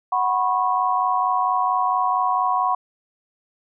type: chord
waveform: sine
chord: F# suspended fourth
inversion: none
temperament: equal with one note detuned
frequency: 740 / 987.8 / 1092.2 Hz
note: F#5 / B5 / C#6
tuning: 0 / 0 / -26 cents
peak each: -22 dBFS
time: 0.12-2.75 s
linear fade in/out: 5 ms
effects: none